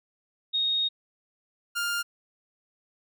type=tone pair in turn; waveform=sine / sawtooth; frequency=3729 / 1403.7 Hz; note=A#7 / F6; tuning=0 / +8 cents; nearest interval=octave + perfect fourth; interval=1692 cents; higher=first; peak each=-23 dBFS; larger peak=neither; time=0.53-0.89 / 1.75-2.03 s; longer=first; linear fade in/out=20 ms; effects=none